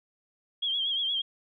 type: tone with vibrato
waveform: sine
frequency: 3250 Hz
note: G#7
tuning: 38 cents flat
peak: -26 dBFS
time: 0.62-1.22 s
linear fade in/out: 10 ms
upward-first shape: triangle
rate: 8.5 Hz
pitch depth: 78 cents each way
effects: none